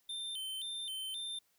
square tone with vibrato, 3327 Hz, G#7, 2 cents sharp, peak -39 dBFS, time 0.09-1.39 s, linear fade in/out 5 ms, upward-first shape square, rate 1.9 Hz, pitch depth 130 cents each way, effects white hiss -74 dBFS RMS until 1.58 s

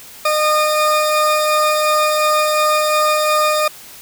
40% pulse tone pair together, 610.1 / 1223 Hz, D#5 / D#6, -34 / -30 cents, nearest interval octave, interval 1204 cents, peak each -15 dBFS, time 0.25-3.68 s, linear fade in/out 5 ms, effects white hiss -38 dBFS RMS until 4.01 s

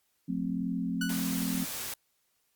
sine chord, F major, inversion none, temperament equal with one note detuned, 179.11 / 220 / 261.6 Hz, F3 / A3 / C4, +44 / 0 / 0 cents, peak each -33 / -35 / -33 dBFS, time 0.28-1.65 s, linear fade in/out 10 ms
sawtooth tone with exponential decay, 1480 Hz, F#6, in tune, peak -26 dBFS, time 1.01-1.33 s, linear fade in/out 5 ms, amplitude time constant 69 ms
white noise, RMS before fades -37 dBFS, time 1.09-1.94 s, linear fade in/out 5 ms
effects white hiss -74 dBFS RMS until 2.55 s + Opus 48 kbps

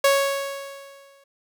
sawtooth tone with exponential decay, 554 Hz, C#5, 1 cent flat, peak -10 dBFS, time 0.04-1.24 s, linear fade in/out 5 ms, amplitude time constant 260 ms, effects none

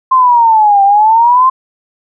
sine exponential two-way sweep, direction down then up, 1056 to 784 to 1056 Hz, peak -4 dBFS, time 0.11-1.5 s, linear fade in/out 10 ms, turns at 0.83 s, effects none

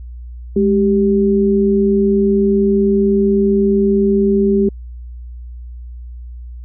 sine tone pair together, 207.7 / 392 Hz, G#3 / G4, 0 / 0 cents, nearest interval major seventh, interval 1100 cents, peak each -13 dBFS, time 0.56-4.69 s, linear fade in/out 5 ms, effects added 60 Hz sine -28 dBFS peak until 6.64 s

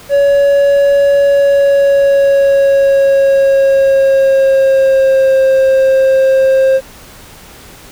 triangle tone with pitch glide, 563 to 531.4 Hz, C#5 to C5, +27 to +27 cents, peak -4 dBFS, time 0.09-6.81 s, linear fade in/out 50 ms, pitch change -100 cents, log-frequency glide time 1.2-5.44 s, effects pink hiss -36 dBFS RMS until 7.91 s

